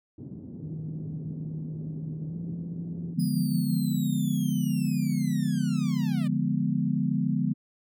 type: band-pass noise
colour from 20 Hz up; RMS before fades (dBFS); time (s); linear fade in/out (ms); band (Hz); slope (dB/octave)
white; -41; 0.18-3.14; 5; 100 to 280; 24
type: tone with pitch glide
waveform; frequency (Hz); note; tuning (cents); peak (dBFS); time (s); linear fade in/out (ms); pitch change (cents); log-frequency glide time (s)
sine; 156.7 to 168.92; D#3 to E3; +13 to +43; -33; 0.62-3.82; 10; +130; 2.27-2.36
type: chord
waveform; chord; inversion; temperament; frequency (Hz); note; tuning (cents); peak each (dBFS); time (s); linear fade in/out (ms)
sine; D diminished seventh; none; equal; 146.83 / 174.61 / 207.7 / 246.9; D3 / F3 / Ab3 / Cb4; 0 / 0 / 0 / 0; -29; 3.16-7.54; 20
type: linear sweep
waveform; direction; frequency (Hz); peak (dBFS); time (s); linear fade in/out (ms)
10% pulse; down; 5020 to 572; -34; 3.19-6.28; 10
effects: none